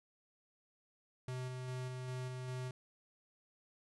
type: tone with tremolo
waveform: square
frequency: 127.5 Hz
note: C3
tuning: 44 cents flat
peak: -40 dBFS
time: 1.28-2.71 s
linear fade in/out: 2 ms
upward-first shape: square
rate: 2.5 Hz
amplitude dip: 25%
effects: resampled to 24000 Hz + 12-bit

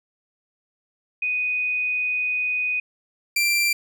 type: tone pair in turn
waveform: sine / sawtooth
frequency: 2489 / 2360 Hz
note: D#7 / D7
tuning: 0 / +8 cents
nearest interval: minor second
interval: 92 cents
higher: first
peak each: -21 / -15 dBFS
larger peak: second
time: 1.22-2.8 / 3.36-3.73 s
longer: first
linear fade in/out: 5 ms
effects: none

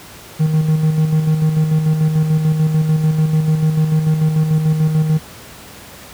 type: tone with tremolo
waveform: triangle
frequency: 156.4 Hz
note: D#3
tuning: 9 cents sharp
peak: -8 dBFS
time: 0.39-5.19 s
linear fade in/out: 20 ms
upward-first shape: square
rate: 6.8 Hz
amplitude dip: 45%
effects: pink hiss -37 dBFS RMS until 6.13 s + high-pass 60 Hz 12 dB/octave

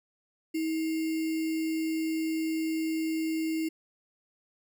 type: tone with sample-and-hold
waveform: sine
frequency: 320 Hz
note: D#4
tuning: 49 cents sharp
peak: -27 dBFS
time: 0.54-3.69 s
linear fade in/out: 10 ms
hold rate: 2450 Hz
effects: none

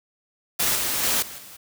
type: noise with level steps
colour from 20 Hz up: white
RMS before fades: -22 / -25 / -22 / -38 / -43 dBFS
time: 0.59-1.57 s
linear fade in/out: 10 ms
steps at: 0.75 / 1.03 / 1.22 / 1.38 s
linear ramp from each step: 5 ms
effects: none

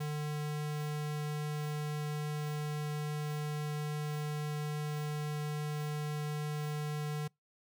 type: tone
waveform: square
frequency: 149.8 Hz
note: D3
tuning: 35 cents sharp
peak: -35 dBFS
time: 0-7.28 s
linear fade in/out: 10 ms
effects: noise-tail reverb RT60 0.2 s tail -26 dB re dry

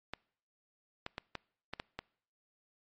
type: clicks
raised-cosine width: 0.3 ms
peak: -22 dBFS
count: 7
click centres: 0.136 / 1.064 / 1.181 / 1.353 / 1.736 / 1.799 / 1.99 s
effects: noise-tail reverb RT60 0.6 s tail -25 dB re dry + MP3 32 kbps

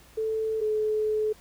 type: tone pair in turn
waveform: sine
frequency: 440 / 429.5 Hz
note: A4 / A4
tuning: 0 / -42 cents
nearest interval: unison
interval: 42 cents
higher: first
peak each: -25 / -23 dBFS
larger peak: second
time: 0.17-0.61 / 0.61-1.33 s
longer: second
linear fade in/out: 10 ms
effects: added 60 Hz sine -56 dBFS peak until 1.4 s + pink hiss -55 dBFS RMS until 1.4 s

